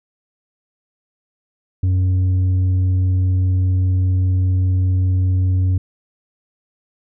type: tone with tanh clipping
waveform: sine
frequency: 92.5 Hz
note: F#2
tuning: in tune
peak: -14 dBFS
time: 1.83-5.78 s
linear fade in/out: 5 ms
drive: 4 dB
effects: none